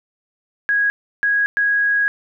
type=tone bursts at uneven times; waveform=sine; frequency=1653 Hz; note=G#6; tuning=9 cents flat; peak=-14 dBFS; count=3; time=0.69-0.9 / 1.23-1.46 / 1.57-2.08 s; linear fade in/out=0 ms; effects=none